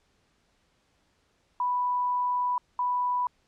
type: tone pair in turn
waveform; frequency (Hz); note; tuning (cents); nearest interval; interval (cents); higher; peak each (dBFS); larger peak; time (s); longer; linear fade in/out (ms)
sine; 987.8 / 987.8; B5 / B5; 0 / 0; unison; 0; neither; -24; neither; 1.6-2.58 / 2.79-3.27; first; 2
effects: pink hiss -69 dBFS RMS until 3.47 s + low-pass 7000 Hz 12 dB/octave